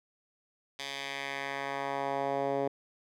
10% pulse tone with band-pass filter sweep, 138.59 Hz, C#3, in tune, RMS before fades -34 dBFS, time 0.79-2.68 s, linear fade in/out 2 ms, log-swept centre 3700 to 480 Hz, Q 1.3, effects none

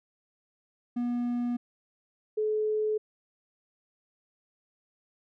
triangle / sine tone pair in turn, 241.8 / 429.1 Hz, B3 / A4, -36 / -43 cents, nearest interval minor seventh, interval 993 cents, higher second, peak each -25 dBFS, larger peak neither, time 0.96-1.57 / 2.37-2.98 s, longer neither, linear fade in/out 10 ms, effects none

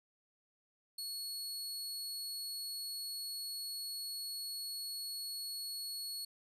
sawtooth tone, 4360 Hz, C#8, 29 cents flat, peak -37 dBFS, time 0.98-6.25 s, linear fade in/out 5 ms, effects resampled to 32000 Hz

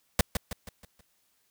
pink noise with echo, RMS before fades -21 dBFS, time 0.19-0.21 s, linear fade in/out 2 ms, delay 160 ms, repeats 5, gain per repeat -7 dB, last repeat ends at 1.01 s, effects white hiss -71 dBFS RMS until 1.5 s

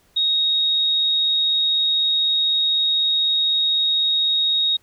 sine tone, 3756 Hz, A#7, 12 cents sharp, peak -16 dBFS, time 0.16-4.77 s, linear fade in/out 10 ms, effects pink hiss -59 dBFS RMS until 4.82 s

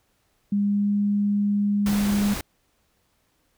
sine tone with pitch glide, 202.7 to 204.1 Hz, G#3 to G#3, -42 to -30 cents, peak -19 dBFS, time 0.52-2.34 s, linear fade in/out 5 ms, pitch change +12 cents, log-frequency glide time 0.62-0.92 s
pink noise, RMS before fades -31 dBFS, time 1.86-2.41 s, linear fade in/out 2 ms
effects pink hiss -68 dBFS RMS until 3.57 s

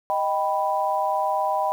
sine chord, Eb augmented, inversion none, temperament equal, 622.3 / 784 / 987.8 Hz, Eb5 / G5 / B5, 0 / 0 / 0 cents, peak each -26 / -24 / -25 dBFS, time 0.1-1.72 s, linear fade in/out 0 ms, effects 8-bit

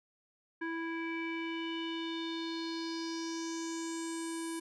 square tone with low-pass filter sweep, 329.6 Hz, E4, in tune, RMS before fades -38 dBFS, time 0.61-4.6 s, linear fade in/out 10 ms, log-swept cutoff 1800 to 10000 Hz, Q 4.7, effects none

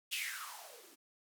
violet noise with band-pass filter sweep, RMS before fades -44 dBFS, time 0.11-0.96 s, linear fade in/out 20 ms, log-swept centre 3000 to 280 Hz, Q 7.6, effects none

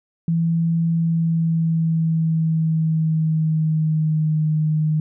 sine tone with pitch glide, 165.9 to 154.79 Hz, E3 to D#3, +11 to -9 cents, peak -16 dBFS, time 0.28-5 s, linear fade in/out 2 ms, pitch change -120 cents, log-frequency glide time 0.88-4.46 s, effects none

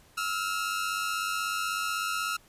sawtooth tone pair together, 1300.7 / 1396.9 Hz, E6 / F6, -24 / 0 cents, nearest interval minor second, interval 124 cents, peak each -28 dBFS, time 0.17-2.37 s, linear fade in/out 10 ms, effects pink hiss -59 dBFS RMS until 2.48 s + resampled to 32000 Hz

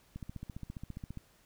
click train, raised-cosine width 5 ms, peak -29 dBFS, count 16, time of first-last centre 0.16-1.174 s, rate 14.8 Hz, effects pink hiss -66 dBFS RMS until 1.45 s

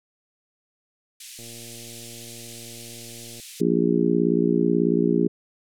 white band-pass noise, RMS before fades -42 dBFS, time 1.2-3.61 s, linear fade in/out 5 ms, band 2300 to 11000 Hz, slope 24 dB/octave
click train, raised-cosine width 2 ms, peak -33 dBFS, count 236, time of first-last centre 1.39-3.399 s, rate 117 Hz
harmonic tone, 58.27 Hz, A#1, in tune, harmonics 3 / 4 / 5 / 6 / 7, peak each -24 / -24 / -24 / -24 / -24 dBFS, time 3.6-5.28 s, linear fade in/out 10 ms
effects none

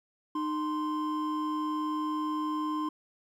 triangle tone pair together, 306.5 / 1044.1 Hz, D#4 / C6, -26 / -4 cents, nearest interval octave + major sixth, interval 2122 cents, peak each -29 / -31 dBFS, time 0.35-2.89 s, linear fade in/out 5 ms, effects 11-bit

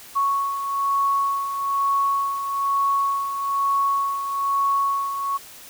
sine beating tone pair, 1108.7 / 1109.8 Hz, C#6 / C#6, 0 / +2 cents, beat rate 1.1 Hz, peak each -20 / -28 dBFS, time 0.15-5.38 s, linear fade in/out 20 ms, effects white hiss -43 dBFS RMS until 5.69 s

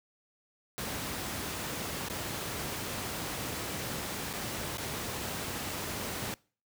pink noise with dropouts, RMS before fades -36 dBFS, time 0.78-6.34 s, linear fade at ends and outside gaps 0 ms, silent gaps 2.085-2.099 / 4.33-4.336 / 4.772-4.782 s, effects noise-tail reverb RT60 0.4 s tail -24 dB re dry + high-pass 80 Hz 12 dB/octave

